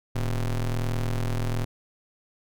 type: ring-modulated tone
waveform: square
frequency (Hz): 65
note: C2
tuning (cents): -11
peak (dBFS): -22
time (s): 0.15-1.65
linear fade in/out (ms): 10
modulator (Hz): 44.4
effects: none

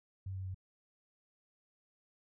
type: tone with pitch steps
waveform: sine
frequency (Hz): 95.5 / 94.57 / 93.64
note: G2 / F#2 / F#2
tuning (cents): -45 / +38 / +21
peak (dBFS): -38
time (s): 0.26-0.545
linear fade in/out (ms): 5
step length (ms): 95
effects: none

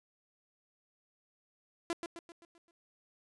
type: tone with echo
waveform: sawtooth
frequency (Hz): 339.1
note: E4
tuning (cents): +49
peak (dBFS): -28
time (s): 1.9-1.93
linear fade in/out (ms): 0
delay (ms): 130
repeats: 6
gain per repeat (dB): -6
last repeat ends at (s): 2.71
effects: resampled to 24000 Hz

